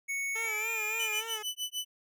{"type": "tone with pitch glide", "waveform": "square", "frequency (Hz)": [2217, 2418], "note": ["C#7", "D7"], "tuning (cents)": [0, 50], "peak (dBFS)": -32, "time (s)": [0.08, 1.21], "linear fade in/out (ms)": 20, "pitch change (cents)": 150, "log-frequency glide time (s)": [0.41, 0.71]}
{"type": "tone with vibrato", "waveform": "10% pulse", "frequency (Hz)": 440, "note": "A4", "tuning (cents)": 0, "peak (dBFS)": -30, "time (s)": [0.35, 1.43], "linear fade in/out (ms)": 10, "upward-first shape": "sine", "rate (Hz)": 3.5, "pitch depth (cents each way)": 64}
{"type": "tone with tremolo", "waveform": "sawtooth", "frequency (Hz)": 2991, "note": "F#7", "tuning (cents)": 18, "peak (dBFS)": -28, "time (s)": [0.99, 1.85], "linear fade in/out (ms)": 10, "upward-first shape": "sine", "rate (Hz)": 6.6, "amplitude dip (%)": 100}
{"effects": []}